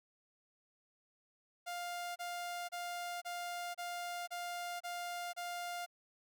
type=tone bursts; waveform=sawtooth; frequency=702 Hz; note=F5; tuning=9 cents sharp; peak=-36 dBFS; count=8; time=1.66-5.863 s; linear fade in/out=20 ms; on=500 ms; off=29 ms; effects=none